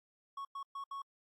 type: tone bursts at uneven times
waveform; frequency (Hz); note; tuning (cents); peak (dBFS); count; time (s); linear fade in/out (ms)
triangle; 1106; C#6; -4; -38; 4; 0.37-0.45 / 0.55-0.63 / 0.75-0.84 / 0.91-1.02; 5
effects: AAC 64 kbps